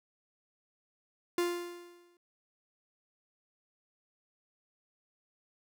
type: tone with exponential decay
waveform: 45% pulse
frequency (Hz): 349.3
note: F4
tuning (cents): 0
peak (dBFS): -26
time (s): 1.38-2.17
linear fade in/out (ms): 2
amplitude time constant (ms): 170
effects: none